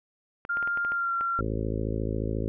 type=clicks; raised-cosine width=0.5 ms; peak=-23 dBFS; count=8; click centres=0.451 / 0.571 / 0.627 / 0.675 / 0.774 / 0.849 / 0.92 / 1.21 s
type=tone with pitch glide; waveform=sine; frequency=1400 to 1371.2 Hz; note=F6 to F6; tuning=+4 to -32 cents; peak=-25 dBFS; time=0.49-1.41 s; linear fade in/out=10 ms; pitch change=-36 cents; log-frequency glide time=0.91-1.12 s
type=harmonic tone; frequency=54.2 Hz; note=A1; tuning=25 cents flat; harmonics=1 / 2 / 3 / 4 / 5 / 6 / 7 / 8 / 9 / 10; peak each=-32 / -32 / -39 / -36 / -37 / -38 / -37 / -38 / -41 / -41 dBFS; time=1.39-2.48 s; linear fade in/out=0 ms
effects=none

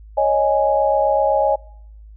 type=chord; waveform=sine; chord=C# suspended second; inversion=none; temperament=equal; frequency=554.4 / 622.3 / 830.6 Hz; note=C#5 / D#5 / G#5; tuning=0 / 0 / 0 cents; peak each=-18 dBFS; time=0.17-1.56 s; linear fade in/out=10 ms; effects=noise-tail reverb RT60 0.8 s tail -26 dB re dry + added 53 Hz sine -38 dBFS peak until 2.16 s

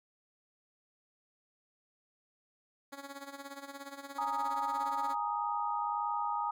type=tone with tremolo; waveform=10% pulse; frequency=278.5 Hz; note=C#4; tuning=8 cents sharp; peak=-33 dBFS; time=2.92-5.15 s; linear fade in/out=10 ms; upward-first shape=sine; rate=17 Hz; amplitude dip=75%
type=chord; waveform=sine; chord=Ab suspended second; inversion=none; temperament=equal; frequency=830.6 / 932.3 / 1244.5 Hz; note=Ab5 / Bb5 / Eb6; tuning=0 / 0 / 0 cents; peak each=-36 / -35 / -36 dBFS; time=4.18-6.51 s; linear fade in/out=5 ms
effects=none

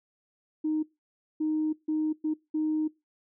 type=tone bursts at uneven times; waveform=sine; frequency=310 Hz; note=D#4; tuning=6 cents flat; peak=-24 dBFS; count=5; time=0.64-0.83 / 1.4-1.73 / 1.88-2.13 / 2.24-2.34 / 2.54-2.88 s; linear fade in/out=10 ms; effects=noise-tail reverb RT60 0.2 s tail -20 dB re dry + tanh soft clip ceiling -20 dBFS

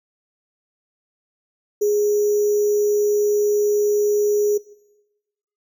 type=tone with sample-and-hold; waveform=sine; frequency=415.3 Hz; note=G#4; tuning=in tune; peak=-15 dBFS; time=1.81-4.58 s; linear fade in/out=10 ms; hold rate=6300 Hz; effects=noise-tail reverb RT60 1.0 s tail -21 dB re dry

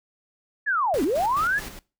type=linear two-way sweep; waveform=sine; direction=down then up; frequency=1760 to 246.9 to 1760 Hz; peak=-20 dBFS; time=0.66-1.6 s; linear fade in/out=20 ms; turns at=1.03 s
type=noise with tremolo; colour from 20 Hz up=pink; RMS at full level=-36 dBFS; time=0.94-1.79 s; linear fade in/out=0 ms; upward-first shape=square; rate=4.7 Hz; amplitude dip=55%
effects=noise-tail reverb RT60 0.3 s tail -21 dB re dry

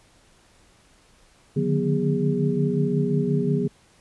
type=tone cluster; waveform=sine; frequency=146.5 / 152.1 / 181.8 / 243 / 408.5 Hz; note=D3 / D#3 / F#3 / B3 / G#4; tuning=-4 / -39 / -30 / -28 / -29 cents; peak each=-26 dBFS; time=1.56-3.68 s; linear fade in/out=10 ms; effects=pink hiss -57 dBFS RMS until 4 s + resampled to 24000 Hz

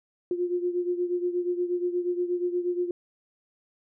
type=beating tone pair; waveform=sine; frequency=352.9 / 361.3 Hz; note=F4 / F#4; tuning=+18 / -41 cents; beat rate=8.4 Hz; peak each=-26 / -31 dBFS; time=0.31-2.91 s; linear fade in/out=2 ms; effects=none

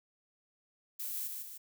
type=noise with echo; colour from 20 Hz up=violet; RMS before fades=-39 dBFS; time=0.99-1.28 s; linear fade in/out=10 ms; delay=150 ms; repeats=2; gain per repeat=-4 dB; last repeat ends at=1.58 s; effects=none

